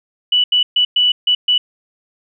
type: tone bursts at uneven times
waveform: sine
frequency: 2960 Hz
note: F#7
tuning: in tune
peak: -10 dBFS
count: 6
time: 0.32-0.44 / 0.52-0.63 / 0.76-0.85 / 0.96-1.12 / 1.27-1.35 / 1.48-1.58 s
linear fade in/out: 5 ms
effects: none